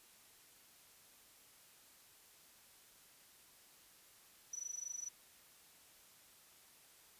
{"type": "tone with amplitude modulation", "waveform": "sine", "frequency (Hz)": 5920, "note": "F#8", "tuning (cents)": 0, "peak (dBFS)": -39, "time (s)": [4.53, 5.09], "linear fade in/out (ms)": 5, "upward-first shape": "sine", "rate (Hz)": 24.4, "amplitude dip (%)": 90, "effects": ["white hiss -64 dBFS RMS until 7.19 s", "resampled to 32000 Hz"]}